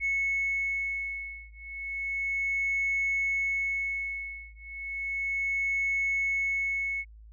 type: beating tone pair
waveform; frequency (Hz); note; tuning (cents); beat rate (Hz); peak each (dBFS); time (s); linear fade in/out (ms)
sine; 2200 / 2200.33; C#7 / C#7; -14 / -13; 0.33; -30; 0-7.05; 50
effects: tanh soft clip ceiling -21 dBFS + added 54 Hz sine -47 dBFS peak until 7.32 s